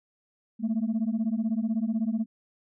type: beating tone pair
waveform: sine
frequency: 214.8 / 230.8 Hz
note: A3 / A#3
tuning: -41 / -17 cents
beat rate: 16 Hz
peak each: -26 dBFS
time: 0.59-2.26 s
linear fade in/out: 50 ms
effects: tanh soft clip ceiling -21 dBFS